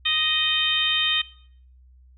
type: harmonic tone with a mistuned harmonic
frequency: 622.3 Hz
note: D#5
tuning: in tune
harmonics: 2 / 3 / 4 / 5 / 6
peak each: -34 / -29 / -27 / -23 / -24 dBFS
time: 0.05-1.22 s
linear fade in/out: 10 ms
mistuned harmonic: 6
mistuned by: -30 cents
effects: noise-tail reverb RT60 0.6 s tail -20 dB re dry + added 63 Hz sine -49 dBFS peak until 2.17 s